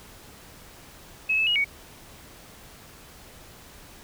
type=tone with pitch steps; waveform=sine; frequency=2576 / 2613 / 2891 / 2240 Hz; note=E7 / E7 / F#7 / C#7; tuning=-41 / -16 / -41 / +18 cents; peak=-20 dBFS; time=1.29-1.646 s; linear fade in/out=10 ms; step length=89 ms; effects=pink hiss -48 dBFS RMS until 4.03 s